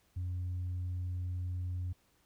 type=tone; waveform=sine; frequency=90 Hz; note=F#2; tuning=47 cents flat; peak=-32 dBFS; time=0.16-1.93 s; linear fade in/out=10 ms; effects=tanh soft clip ceiling -32 dBFS + pink hiss -71 dBFS RMS until 2.25 s